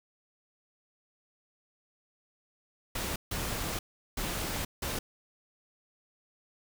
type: noise bursts at uneven times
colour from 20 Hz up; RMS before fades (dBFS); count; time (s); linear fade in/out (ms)
pink; -34; 4; 2.95-3.16 / 3.31-3.79 / 4.17-4.65 / 4.82-4.99; 5
effects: none